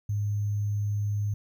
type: tone with sample-and-hold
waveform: sine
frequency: 103.3 Hz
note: G#2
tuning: 9 cents flat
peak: -25 dBFS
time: 0.09-1.34 s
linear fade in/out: 5 ms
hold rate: 6300 Hz
effects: none